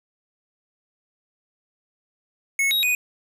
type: tone with pitch steps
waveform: square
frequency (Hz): 2196 / 3800 / 2482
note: C#7 / A#7 / D#7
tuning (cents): -17 / +33 / -5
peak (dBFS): -19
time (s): 2.59-2.95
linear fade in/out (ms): 2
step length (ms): 120
effects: none

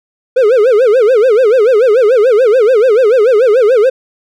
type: tone with vibrato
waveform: triangle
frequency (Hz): 466.2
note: A#4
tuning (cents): 0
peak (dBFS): -3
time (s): 0.36-3.9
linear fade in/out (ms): 10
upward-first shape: sine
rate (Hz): 6.9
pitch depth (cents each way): 230
effects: none

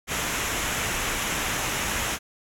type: noise with comb filter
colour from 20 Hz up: pink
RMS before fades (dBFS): -27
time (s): 0.07-2.19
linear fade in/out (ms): 50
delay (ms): 0.22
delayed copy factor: -0.5
effects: low-pass 12000 Hz 12 dB/octave

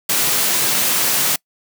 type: high-pass noise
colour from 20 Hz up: white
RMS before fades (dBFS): -17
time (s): 0.09-1.36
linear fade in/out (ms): 5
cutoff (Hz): 110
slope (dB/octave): 48
effects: noise-tail reverb RT60 0.1 s tail -26 dB re dry

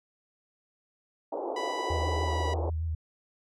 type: band-pass noise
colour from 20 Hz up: pink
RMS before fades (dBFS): -34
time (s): 1.32-2.7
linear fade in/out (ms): 5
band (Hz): 320 to 910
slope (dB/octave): 48
type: tone with pitch glide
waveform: sawtooth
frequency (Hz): 987.8 to 978.1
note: B5 to B5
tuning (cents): 0 to -17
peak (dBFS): -29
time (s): 1.56-2.54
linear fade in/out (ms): 5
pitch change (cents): -17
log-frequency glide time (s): 2.26-2.32
type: tone with vibrato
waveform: sine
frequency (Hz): 80.8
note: E2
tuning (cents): -34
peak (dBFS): -28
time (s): 1.9-2.95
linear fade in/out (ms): 5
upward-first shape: triangle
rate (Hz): 6.6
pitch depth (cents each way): 51
effects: low-pass 6000 Hz 12 dB/octave

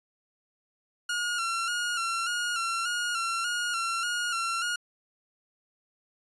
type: tone with vibrato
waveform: sawtooth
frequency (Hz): 1396.9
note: F6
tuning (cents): 0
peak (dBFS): -24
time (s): 1.09-4.76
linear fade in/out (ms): 5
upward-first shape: square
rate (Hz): 1.7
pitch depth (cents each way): 46
effects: resampled to 24000 Hz

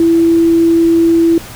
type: tone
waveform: sine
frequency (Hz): 332.5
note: E4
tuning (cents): +15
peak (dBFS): -6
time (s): 0-1.38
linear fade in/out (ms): 2
effects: added 109 Hz sine -36 dBFS peak until 1.55 s + pink hiss -31 dBFS RMS until 1.55 s

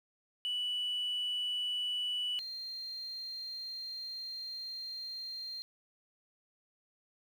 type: tone pair in turn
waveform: sine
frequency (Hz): 2960 / 4186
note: F#7 / C8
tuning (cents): 0 / 0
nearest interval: tritone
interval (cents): 600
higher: second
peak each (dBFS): -31 / -39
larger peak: first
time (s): 0.45-2.39 / 2.39-5.62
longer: second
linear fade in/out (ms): 0
effects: tanh soft clip ceiling -28 dBFS + 10-bit

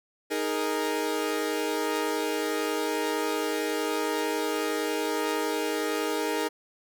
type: chord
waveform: sawtooth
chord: D# suspended fourth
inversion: none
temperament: equal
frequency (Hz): 311.1 / 415.3 / 466.2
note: D#4 / G#4 / A#4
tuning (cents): 0 / 0 / 0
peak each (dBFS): -27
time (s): 0.3-6.49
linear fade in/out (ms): 20
effects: none

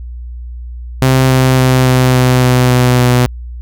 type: tone with pitch steps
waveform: sawtooth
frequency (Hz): 130.81 / 129.83 / 128.86 / 127.9 / 126.94 / 125.99 / 125.05 / 124.11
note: C3 / C3 / C3 / C3 / B2 / B2 / B2 / B2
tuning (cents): 0 / -13 / -26 / -39 / +48 / +35 / +22 / +9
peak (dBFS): -3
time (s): 1.02-3.26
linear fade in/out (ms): 0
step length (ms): 280
effects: added 60 Hz sine -23 dBFS peak until 3.61 s

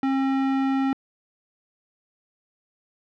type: tone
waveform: square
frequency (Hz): 269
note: C4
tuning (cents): +48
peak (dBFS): -21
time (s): 0.03-0.93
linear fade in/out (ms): 2
effects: low-pass 2000 Hz 12 dB/octave

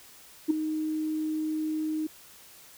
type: tone with ADSR envelope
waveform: sine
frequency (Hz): 311.1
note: D#4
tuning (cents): 0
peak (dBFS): -16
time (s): 0.48-2.07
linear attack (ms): 25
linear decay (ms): 8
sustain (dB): -11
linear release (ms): 7
effects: tanh soft clip ceiling -15 dBFS + white hiss -52 dBFS RMS until 2.77 s

